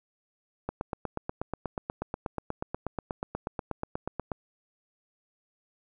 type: click train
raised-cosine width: 1 ms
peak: -17 dBFS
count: 31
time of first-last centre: 0.69-4.318 s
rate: 8.27 Hz
effects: none